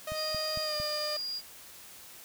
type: tone with pitch glide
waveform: sawtooth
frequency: 622.3 to 602.8 Hz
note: D#5 to D5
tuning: 0 to +45 cents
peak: -30 dBFS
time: 0.07-1.17 s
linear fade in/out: 5 ms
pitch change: -55 cents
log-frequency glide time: 0.63-0.76 s
type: click train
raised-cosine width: 5 ms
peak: -29 dBFS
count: 4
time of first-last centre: 0.12-0.8 s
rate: 4.41 Hz
type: tone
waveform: sine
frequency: 4833 Hz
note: D8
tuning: 49 cents sharp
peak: -33 dBFS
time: 0.14-1.42 s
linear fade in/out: 50 ms
effects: white hiss -50 dBFS RMS until 2.24 s